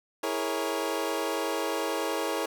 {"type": "chord", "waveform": "25% pulse", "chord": "A# half-diminished seventh", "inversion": "second", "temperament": "equal with one note detuned", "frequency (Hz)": [327.4, 415.3, 466.2, 554.4], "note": ["E4", "G#4", "A#4", "C#5"], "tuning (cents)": [-12, 0, 0, 0], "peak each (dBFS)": -30, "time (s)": [0.23, 2.46], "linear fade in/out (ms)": 5, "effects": []}